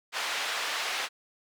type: band-pass noise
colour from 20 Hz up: white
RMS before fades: -32 dBFS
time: 0.12-1.09 s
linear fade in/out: 50 ms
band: 660 to 3500 Hz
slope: 12 dB/octave
effects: none